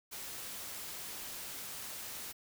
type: noise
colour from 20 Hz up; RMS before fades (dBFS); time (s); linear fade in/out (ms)
white; -44; 0.11-2.33; 20
effects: none